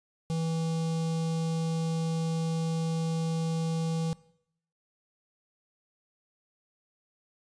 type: tone with notch filter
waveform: square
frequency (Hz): 163.2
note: E3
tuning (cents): -17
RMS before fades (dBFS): -30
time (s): 0.3-4.13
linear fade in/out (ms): 0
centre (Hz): 1700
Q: 0.79
effects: noise-tail reverb RT60 0.7 s tail -20 dB re dry + resampled to 22050 Hz